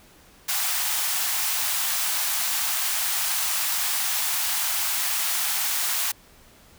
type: high-pass noise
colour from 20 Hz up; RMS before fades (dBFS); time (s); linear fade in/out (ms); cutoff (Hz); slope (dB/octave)
white; -25; 0.48-6.12; 10; 690; 48
effects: pink hiss -53 dBFS RMS until 6.78 s

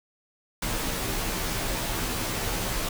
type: noise with comb filter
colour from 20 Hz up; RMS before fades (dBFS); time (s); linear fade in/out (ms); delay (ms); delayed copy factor
pink; -29; 0.62-2.89; 5; 14; -0.9
effects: none

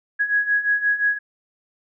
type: beating tone pair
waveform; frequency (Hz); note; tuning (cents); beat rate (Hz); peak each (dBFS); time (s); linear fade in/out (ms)
sine; 1661.2 / 1666.9; G#6 / G#6; 0 / +6; 5.7; -23 / -19; 0.19-1.19; 20
effects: none

